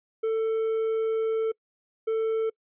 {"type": "tone pair in turn", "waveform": "triangle", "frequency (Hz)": [444.8, 444.8], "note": ["A4", "A4"], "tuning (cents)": [19, 19], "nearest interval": "unison", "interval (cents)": 0, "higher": "neither", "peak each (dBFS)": -21, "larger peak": "neither", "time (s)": [[0.23, 1.52], [2.07, 2.5]], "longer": "first", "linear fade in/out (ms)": 10, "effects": ["noise-tail reverb RT60 0.1 s tail -26 dB re dry", "resampled to 8000 Hz"]}